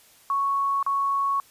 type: tone with dropouts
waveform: sine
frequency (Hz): 1108.7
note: C#6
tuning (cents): 0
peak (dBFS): -21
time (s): 0.3-1.4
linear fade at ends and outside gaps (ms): 1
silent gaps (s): 0.828-0.864
effects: white hiss -55 dBFS RMS until 1.5 s + resampled to 32000 Hz